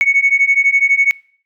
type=beating tone pair; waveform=sine; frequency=2211 / 2223 Hz; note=C#7 / C#7; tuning=-5 / +4 cents; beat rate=12 Hz; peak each=-12 dBFS; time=0.01-1.11 s; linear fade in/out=0 ms; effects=noise-tail reverb RT60 0.5 s tail -24 dB re dry + tanh soft clip ceiling -3 dBFS